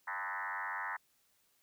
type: tone with frequency modulation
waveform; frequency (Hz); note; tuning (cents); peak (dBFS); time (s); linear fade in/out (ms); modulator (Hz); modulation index
sine; 1390; F6; -9; -36; 0.07-0.97; 10; 95.5; 5.8
effects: white hiss -73 dBFS RMS until 1.62 s